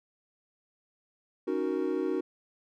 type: chord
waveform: triangle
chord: D# minor seventh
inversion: third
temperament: equal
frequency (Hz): 277.2 / 311.1 / 370 / 466.2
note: C#4 / D#4 / F#4 / A#4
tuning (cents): 0 / 0 / 0 / 0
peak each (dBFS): -33 / -31 / -29 / -33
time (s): 1.47-2.21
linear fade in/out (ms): 10
effects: none